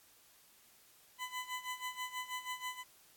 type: tone with tremolo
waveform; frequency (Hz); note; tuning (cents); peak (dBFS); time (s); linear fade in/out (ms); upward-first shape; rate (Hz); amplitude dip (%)
20% pulse; 1005; B5; +30; -32; 1.18-2.84; 50; sine; 6.2; 80
effects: white hiss -64 dBFS RMS until 3.16 s + AAC 64 kbps